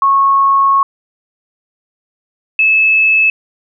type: tone pair in turn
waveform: sine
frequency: 1098 / 2605 Hz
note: C#6 / E7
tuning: -17 / -21 cents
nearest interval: octave + minor third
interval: 1496 cents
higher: second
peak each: -7 dBFS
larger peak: neither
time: 0.02-0.83 / 2.59-3.3 s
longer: first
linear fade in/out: 2 ms
effects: none